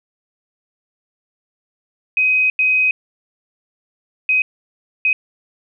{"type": "tone bursts at uneven times", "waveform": "sine", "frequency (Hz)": 2519, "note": "D#7", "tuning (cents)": 21, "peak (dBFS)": -12, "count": 4, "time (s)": [[2.17, 2.5], [2.59, 2.91], [4.29, 4.42], [5.05, 5.13]], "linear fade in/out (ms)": 2, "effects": []}